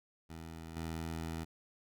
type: tone with level steps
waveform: 15% pulse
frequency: 81.5 Hz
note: E2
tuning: 19 cents flat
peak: -39 / -32 dBFS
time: 0.29-1.45 s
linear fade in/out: 20 ms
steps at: 0.76 s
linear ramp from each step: 5 ms
effects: none